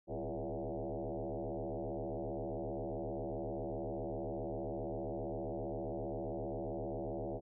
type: tone with frequency modulation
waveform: sine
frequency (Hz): 116.54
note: A#2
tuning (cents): 0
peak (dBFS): -37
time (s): 0.07-7.41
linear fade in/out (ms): 50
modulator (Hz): 75.2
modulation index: 8
effects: none